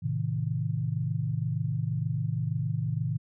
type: chord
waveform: sine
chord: A diminished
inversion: none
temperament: just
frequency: 110 / 132 / 158.4 Hz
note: A2 / C3 / Eb3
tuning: 0 / +16 / +31 cents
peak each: -31 dBFS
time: 0.02-3.18 s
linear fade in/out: 20 ms
effects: none